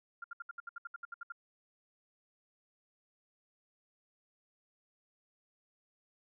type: tone bursts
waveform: sine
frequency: 1395 Hz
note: F6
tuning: 2 cents flat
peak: -40 dBFS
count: 13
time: 0.22-1.322 s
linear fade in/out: 5 ms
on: 22 ms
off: 68 ms
effects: none